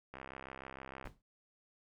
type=click train; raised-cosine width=0.5 ms; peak=-31 dBFS; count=63; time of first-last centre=0.14-1.072 s; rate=66.5 Hz
type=noise with exponential decay; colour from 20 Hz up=brown; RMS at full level=-43 dBFS; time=1.05-1.22 s; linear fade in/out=5 ms; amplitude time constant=36 ms
effects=none